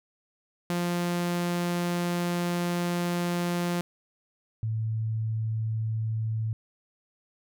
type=tone pair in turn; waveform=sawtooth / sine; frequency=174.61 / 110.79 Hz; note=F3 / A2; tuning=0 / +12 cents; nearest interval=minor sixth; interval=788 cents; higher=first; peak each=-22 / -26 dBFS; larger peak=first; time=0.7-3.81 / 4.63-6.53 s; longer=first; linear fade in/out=0 ms; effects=none